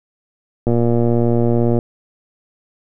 click train, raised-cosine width 2 ms, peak -4 dBFS, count 133, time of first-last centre 0.67-1.789 s, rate 118 Hz, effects none

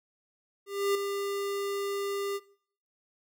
square tone with ADSR envelope, 399.7 Hz, G4, 34 cents sharp, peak -24 dBFS, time 0.66-2.4 s, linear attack 290 ms, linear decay 4 ms, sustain -7 dB, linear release 42 ms, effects noise-tail reverb RT60 0.6 s tail -21 dB re dry

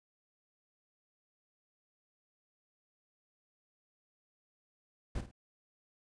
brown noise with echo, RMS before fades -36 dBFS, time 5.15-5.21 s, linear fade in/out 5 ms, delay 52 ms, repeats 2, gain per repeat -10 dB, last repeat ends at 5.314 s, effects resampled to 22050 Hz

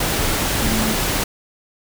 sine tone in noise, 220 Hz, A3, in tune, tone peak -21 dBFS, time 0.62-0.94 s, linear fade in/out 5 ms, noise pink, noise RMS -20 dBFS, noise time 0-1.24 s, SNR -4 dB, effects none

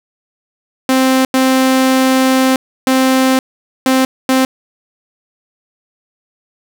sawtooth tone bursts at uneven times, 261.6 Hz, C4, in tune, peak -5 dBFS, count 5, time 0.89-1.25 / 1.34-2.56 / 2.87-3.39 / 3.86-4.05 / 4.29-4.45 s, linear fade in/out 2 ms, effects none

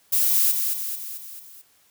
violet noise with echo, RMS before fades -20 dBFS, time 0.12-0.52 s, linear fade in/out 10 ms, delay 220 ms, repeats 5, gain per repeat -5 dB, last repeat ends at 1.62 s, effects white hiss -60 dBFS RMS until 1.9 s

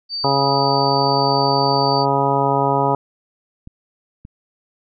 sine tone, 4609 Hz, D8, 33 cents flat, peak -22 dBFS, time 0.09-2.06 s, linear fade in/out 50 ms
harmonic tone, 138.59 Hz, C#3, in tune, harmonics 1 / 2 / 3 / 4 / 5 / 6 / 7 / 9, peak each -23 / -25 / -22 / -24 / -23 / -22 / -20 / -26 dBFS, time 0.24-2.95 s, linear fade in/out 2 ms
clicks, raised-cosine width 5 ms, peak -24 dBFS, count 2, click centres 3.674 / 4.251 s
effects none

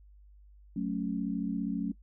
sine chord, F# minor, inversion none, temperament equal, 185 / 220 / 277.2 Hz, F#3 / A3 / C#4, 0 / 0 / 0 cents, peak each -34 dBFS, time 0.76-1.92 s, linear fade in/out 5 ms, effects noise-tail reverb RT60 0.1 s tail -20 dB re dry + added 50 Hz sine -53 dBFS peak until 2.02 s

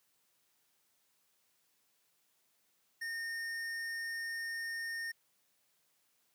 triangle tone with hard clipping, 1832 Hz, A#6, 31 cents flat, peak -39 dBFS, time 3.01-5.12 s, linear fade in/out 10 ms, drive 15 dB, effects white hiss -75 dBFS RMS until 6.34 s + high-pass 100 Hz 12 dB/octave

